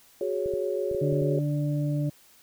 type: chord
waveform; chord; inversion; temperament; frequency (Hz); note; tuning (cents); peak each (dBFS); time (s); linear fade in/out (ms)
sine; F# suspended second; none; just; 370 / 416.2 / 555; F#4 / G#4 / C#5; 0 / +4 / +2; -30; 0.21-1.39; 2
type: clicks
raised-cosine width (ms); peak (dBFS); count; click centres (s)
5; -29; 6; 0.46 / 0.538 / 0.914 / 0.948 / 1.126 / 1.219
type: harmonic tone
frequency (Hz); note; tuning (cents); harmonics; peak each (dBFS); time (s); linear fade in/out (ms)
146.83; D3; 0; 1 / 2 / 4; -25 / -31 / -37; 1.01-2.1; 10
effects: white hiss -57 dBFS RMS until 2.42 s